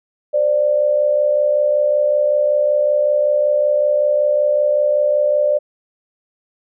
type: tone pair together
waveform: sine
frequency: 525.7 / 591 Hz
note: C5 / D5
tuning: +8 / +11 cents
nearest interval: major second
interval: 203 cents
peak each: -20 / -13 dBFS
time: 0.33-5.59 s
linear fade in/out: 20 ms
effects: none